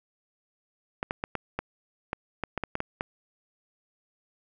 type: clicks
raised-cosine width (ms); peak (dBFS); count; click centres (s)
0.5; -14; 12; 1.029 / 1.109 / 1.239 / 1.353 / 1.59 / 2.131 / 2.437 / 2.577 / 2.637 / 2.754 / 2.804 / 3.009
effects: none